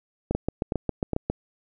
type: two click trains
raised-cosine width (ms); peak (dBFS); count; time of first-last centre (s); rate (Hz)
2; -11 / -12; 8 / 3; 0.35-1.3 / 0.31-1.133; 7.37 / 2.43
effects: none